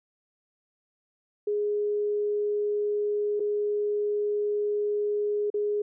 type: tone with dropouts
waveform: sine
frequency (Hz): 415.3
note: G#4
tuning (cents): 0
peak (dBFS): -24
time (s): 1.47-5.82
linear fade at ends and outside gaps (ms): 5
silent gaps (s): 3.397-3.402 / 5.502-5.541
effects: none